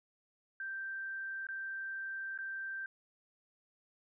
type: tone with dropouts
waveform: sine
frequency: 1568 Hz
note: G6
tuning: in tune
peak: -38 dBFS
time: 0.6-2.86 s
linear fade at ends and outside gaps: 2 ms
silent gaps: 1.469-1.487 / 2.377-2.387 s
effects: none